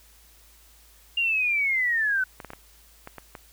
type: linear sweep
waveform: sine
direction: down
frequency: 2815 to 1491 Hz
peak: -21 dBFS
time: 1.17-2.24 s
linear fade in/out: 5 ms
type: clicks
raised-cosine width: 0.5 ms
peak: -23 dBFS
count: 7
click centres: 2.402 / 2.447 / 2.504 / 2.534 / 3.074 / 3.183 / 3.352 s
effects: added 54 Hz sine -56 dBFS peak until 3.52 s + white hiss -56 dBFS RMS until 3.52 s

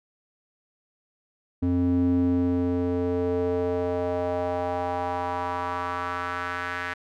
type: tone with band-pass filter sweep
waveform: square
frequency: 88.5 Hz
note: F2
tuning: 23 cents sharp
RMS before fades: -26 dBFS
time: 1.62-6.94 s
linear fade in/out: 10 ms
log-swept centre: 220 to 1700 Hz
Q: 2.8
effects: none

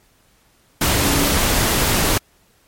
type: tone in noise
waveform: sine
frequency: 282.2 Hz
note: C#4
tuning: 31 cents sharp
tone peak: -23 dBFS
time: 0.96-1.31 s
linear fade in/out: 5 ms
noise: pink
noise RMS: -17 dBFS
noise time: 0.81-2.18 s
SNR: -9 dB
effects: pink hiss -57 dBFS RMS until 2.67 s + MP3 64 kbps

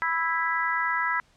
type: harmonic tone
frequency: 329.4 Hz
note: E4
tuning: 1 cent flat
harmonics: 3 / 4 / 5 / 6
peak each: -29 / -29 / -29 / -29 dBFS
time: 0.02-1.2 s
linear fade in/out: 0 ms
effects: pink hiss -62 dBFS RMS until 1.36 s + low-pass 7000 Hz 12 dB/octave

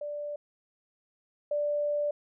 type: tone pair in turn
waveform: sine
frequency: 587.3 / 587.3 Hz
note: D5 / D5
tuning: 0 / 0 cents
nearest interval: unison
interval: 0 cents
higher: neither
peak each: -33 / -26 dBFS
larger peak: second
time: 0.01-0.36 / 1.51-2.11 s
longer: second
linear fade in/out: 5 ms
effects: none

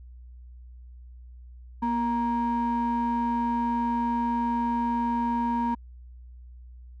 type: ring-modulated tone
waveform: triangle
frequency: 350.2 Hz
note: F4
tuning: 5 cents sharp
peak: -18 dBFS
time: 1.82-5.75 s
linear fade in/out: 10 ms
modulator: 589 Hz
effects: tanh soft clip ceiling -14 dBFS + added 61 Hz sine -43 dBFS peak until 7 s

